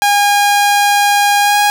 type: tone with pitch glide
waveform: sawtooth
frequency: 815 to 823.5 Hz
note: G#5 to G#5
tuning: -33 to -15 cents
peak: -5 dBFS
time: 0.02-1.7 s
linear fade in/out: 0 ms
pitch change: +18 cents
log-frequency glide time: 1.4-1.58 s
effects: none